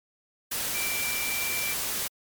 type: tone in noise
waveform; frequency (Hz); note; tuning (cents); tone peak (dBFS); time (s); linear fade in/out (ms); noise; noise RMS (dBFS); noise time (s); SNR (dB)
sine; 2347; D7; -2; -31; 0.74-1.74; 10; white; -30; 0.51-2.08; -4
effects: MP3 96 kbps